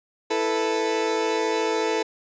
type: chord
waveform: 30% pulse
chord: E suspended fourth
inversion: none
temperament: equal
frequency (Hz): 329.6 / 440 / 493.9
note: E4 / A4 / B4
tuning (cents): 0 / 0 / 0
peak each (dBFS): -26 / -21 / -26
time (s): 0.3-2.03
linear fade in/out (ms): 10
effects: resampled to 16000 Hz